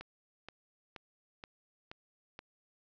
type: click train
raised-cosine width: 0.3 ms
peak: -29 dBFS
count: 6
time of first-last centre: 0.01-2.391 s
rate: 2.1 Hz
effects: resampled to 16000 Hz + 11-bit